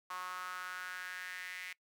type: tone with high-pass filter sweep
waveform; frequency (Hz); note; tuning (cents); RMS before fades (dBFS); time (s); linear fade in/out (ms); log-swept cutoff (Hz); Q
sawtooth; 182.4; F#3; -24; -44; 0.1-1.73; 5; 1100 to 2100; 4.9
effects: noise-tail reverb RT60 0.1 s tail -22 dB re dry